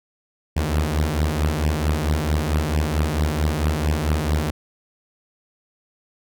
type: beating tone pair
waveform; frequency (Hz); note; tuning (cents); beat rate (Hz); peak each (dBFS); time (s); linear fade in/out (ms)
sawtooth; 73.8 / 78.3; D2 / D#2; +9 / +11; 4.5; -18 / -18; 0.56-4.51; 10
effects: none